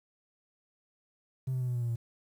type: tone with pitch steps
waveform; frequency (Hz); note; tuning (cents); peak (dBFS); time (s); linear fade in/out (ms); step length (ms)
triangle; 130.81 / 128.27 / 125.77 / 123.33 / 120.93 / 118.58 / 116.27; C3 / C3 / B2 / B2 / B2 / A#2 / A#2; 0 / -34 / +32 / -2 / -36 / +30 / -4; -26; 1.47-1.96; 10; 70
effects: tanh soft clip ceiling -25 dBFS + 10-bit